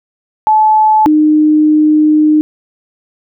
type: tone pair in turn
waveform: sine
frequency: 864 / 305.5 Hz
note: A5 / D#4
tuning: -32 / -32 cents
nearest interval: octave + tritone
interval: 1800 cents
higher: first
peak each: -5 dBFS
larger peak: neither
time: 0.47-1.06 / 1.06-2.41 s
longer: second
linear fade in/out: 0 ms
effects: none